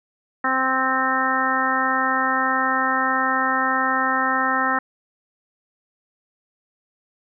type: harmonic tone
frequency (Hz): 261.6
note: C4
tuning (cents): 0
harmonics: 1 / 2 / 3 / 4 / 5 / 6 / 7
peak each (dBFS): -28 / -31 / -26 / -25 / -23 / -28 / -24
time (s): 0.44-4.79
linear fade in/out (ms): 5
effects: none